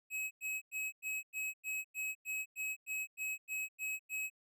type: tone bursts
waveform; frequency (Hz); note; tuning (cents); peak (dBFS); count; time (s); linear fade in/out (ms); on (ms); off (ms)
square; 2558; D#7; +47; -37; 14; 0.1-4.301; 50; 210; 97
effects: none